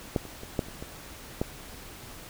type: clicks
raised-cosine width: 2 ms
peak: -11 / -29 / -26 / -12 / -30 / -24 / -13 dBFS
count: 7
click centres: 0.162 / 0.253 / 0.434 / 0.592 / 0.685 / 0.825 / 1.415 s
effects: pink hiss -45 dBFS RMS until 2.29 s